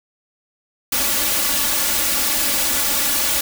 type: noise with comb filter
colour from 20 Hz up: white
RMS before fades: -19 dBFS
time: 0.92-3.41 s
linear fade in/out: 5 ms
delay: 3.5 ms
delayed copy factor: +0.85
effects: none